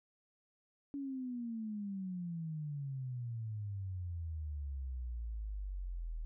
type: exponential sweep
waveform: sine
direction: down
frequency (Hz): 284.6 to 38.89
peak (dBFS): -38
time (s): 0.94-6.25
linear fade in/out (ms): 0
effects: none